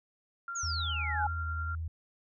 sine tone with tremolo, 1384 Hz, F6, 16 cents flat, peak -35 dBFS, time 0.48-1.75 s, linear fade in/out 2 ms, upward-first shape sine, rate 10 Hz, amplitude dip 25%
sine exponential sweep, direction down, 6990 to 1318.5 Hz, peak -34 dBFS, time 0.55-1.28 s, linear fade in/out 10 ms
sine tone with vibrato, 80.3 Hz, E2, 45 cents flat, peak -33 dBFS, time 0.63-1.88 s, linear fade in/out 5 ms, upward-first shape square, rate 1.9 Hz, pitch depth 22 cents each way
sine tone with exponential growth, 838 Hz, G#5, 15 cents sharp, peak -26 dBFS, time 0.76-1.27 s, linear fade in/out 5 ms, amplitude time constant 110 ms
effects none

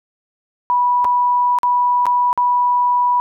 sine tone with dropouts, 980 Hz, B5, 14 cents flat, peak -12 dBFS, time 0.7-3.2 s, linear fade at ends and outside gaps 0 ms, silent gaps 1.045-1.051 / 1.587-1.632 / 2.056-2.066 / 2.329-2.376 s, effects none

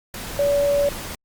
sine tone in noise, 571 Hz, D5, 49 cents flat, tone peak -16 dBFS, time 0.39-0.89 s, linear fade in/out 2 ms, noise pink, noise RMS -32 dBFS, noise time 0.14-1.15 s, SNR +13 dB, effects Opus 48 kbps

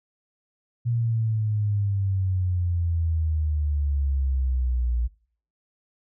sine exponential sweep, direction down, 119.4 to 58.3 Hz, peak -21 dBFS, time 0.85-5.08 s, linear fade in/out 20 ms, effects noise-tail reverb RT60 0.5 s tail -22 dB re dry

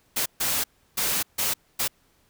white noise bursts at uneven times, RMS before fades -25 dBFS, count 5, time 0.16-0.26 / 0.4-0.64 / 0.97-1.23 / 1.38-1.54 / 1.79-1.88 s, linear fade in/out 10 ms, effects pink hiss -64 dBFS RMS until 2.29 s

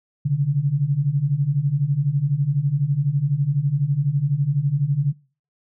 sine beating tone pair, 134.4 / 146.4 Hz, C3 / D3, +47 / -5 cents, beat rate 12 Hz, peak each -22 / -19 dBFS, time 0.25-5.13 s, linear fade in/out 10 ms, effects noise-tail reverb RT60 0.4 s tail -24 dB re dry

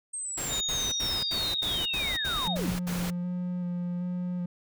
sine linear sweep, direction down, 8450 to 30.44 Hz, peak -32 dBFS, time 0.13-2.74 s, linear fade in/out 10 ms
pink noise bursts, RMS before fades -36 dBFS, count 9, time 0.37-3.106 s, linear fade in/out 10 ms, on 240 ms, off 72 ms
sine tone, 3719 Hz, A#7, 5 cents flat, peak -29 dBFS, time 0.49-2.57 s, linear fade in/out 50 ms
triangle tone with vibrato, 177.6 Hz, F3, 29 cents sharp, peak -27 dBFS, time 2.47-4.46 s, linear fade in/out 5 ms, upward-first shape square, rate 1.3 Hz, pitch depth 12 cents each way
effects none

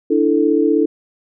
sine chord, D suspended second, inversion none, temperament equal, 293.7 / 329.6 / 440 Hz, D4 / E4 / A4, 0 / 0 / 0 cents, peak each -16 dBFS, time 0.1-0.86 s, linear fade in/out 10 ms, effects none

